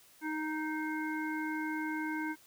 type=harmonic tone with a mistuned harmonic; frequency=311.1 Hz; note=D#4; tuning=in tune; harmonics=1 / 3 / 5 / 7; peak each=-35 / -41 / -40 / -44 dBFS; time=0.21-2.36 s; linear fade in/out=50 ms; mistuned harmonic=7; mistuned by=-22 cents; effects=white hiss -61 dBFS RMS until 2.46 s